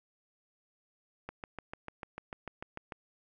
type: click train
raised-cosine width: 0.5 ms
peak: -25 dBFS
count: 12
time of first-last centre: 1.29-2.922 s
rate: 6.74 Hz
effects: none